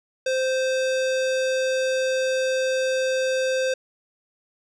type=tone with low-pass filter; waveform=square; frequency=521 Hz; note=C5; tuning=7 cents flat; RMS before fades=-23 dBFS; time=0.26-3.74 s; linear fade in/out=5 ms; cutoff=6300 Hz; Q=1.1; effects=none